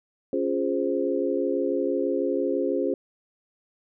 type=chord; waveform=sine; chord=Db major seventh; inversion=none; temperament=equal; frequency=277.2 / 349.2 / 415.3 / 523.3 Hz; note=Db4 / F4 / Ab4 / C5; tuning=0 / 0 / 0 / 0 cents; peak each=-28 dBFS; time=0.33-2.94 s; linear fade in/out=2 ms; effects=none